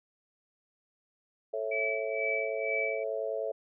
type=chord; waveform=sine; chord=A major; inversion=none; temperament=just; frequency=440 / 550 / 660 Hz; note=A4 / C#5 / E5; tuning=0 / -14 / +2 cents; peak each=-35 dBFS; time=1.53-3.52 s; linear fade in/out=10 ms
type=tone with tremolo; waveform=sine; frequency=2300 Hz; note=D7; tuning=37 cents flat; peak=-29 dBFS; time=1.71-3.04 s; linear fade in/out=10 ms; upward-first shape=sine; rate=2.1 Hz; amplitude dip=80%
effects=none